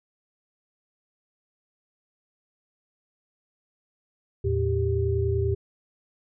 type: tone cluster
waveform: sine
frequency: 82.2 / 112.5 / 392.6 Hz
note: E2 / A2 / G4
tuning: -4 / +39 / +3 cents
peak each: -26 dBFS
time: 4.44-5.55 s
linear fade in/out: 10 ms
effects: none